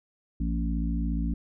harmonic tone with a mistuned harmonic, 57 Hz, A#1, 38 cents flat, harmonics 1 / 3 / 4 / 5, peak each -27 / -32 / -34 / -35 dBFS, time 0.4-1.34 s, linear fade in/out 5 ms, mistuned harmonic 5, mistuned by -16 cents, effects none

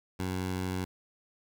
15% pulse tone, 92.5 Hz, F#2, in tune, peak -25 dBFS, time 0.19-0.85 s, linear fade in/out 10 ms, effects 10-bit

